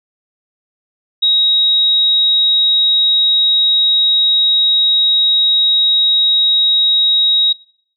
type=tone; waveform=sine; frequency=3800 Hz; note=A#7; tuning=33 cents sharp; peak=-9 dBFS; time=1.22-7.53 s; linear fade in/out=10 ms; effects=noise-tail reverb RT60 0.6 s tail -23 dB re dry